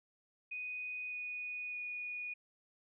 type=tone with pitch steps; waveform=sine; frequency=2489 / 2475 / 2460 Hz; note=D#7 / D#7 / D#7; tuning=0 / -10 / -20 cents; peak=-39 dBFS; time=0.51-2.34 s; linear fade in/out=10 ms; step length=610 ms; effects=none